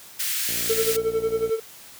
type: high-pass noise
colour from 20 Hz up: white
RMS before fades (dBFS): -26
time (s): 0.19-0.97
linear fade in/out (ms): 10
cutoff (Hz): 1600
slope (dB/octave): 24
type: click train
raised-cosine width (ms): 2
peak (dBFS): -25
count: 60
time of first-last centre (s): 0.49-1.493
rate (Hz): 58.8
type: tone with tremolo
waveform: triangle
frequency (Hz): 447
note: A4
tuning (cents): +27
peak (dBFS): -16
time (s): 0.69-1.6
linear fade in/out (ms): 10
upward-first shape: sine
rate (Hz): 11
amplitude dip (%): 80
effects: white hiss -45 dBFS RMS until 1.99 s + high-pass 60 Hz 12 dB/octave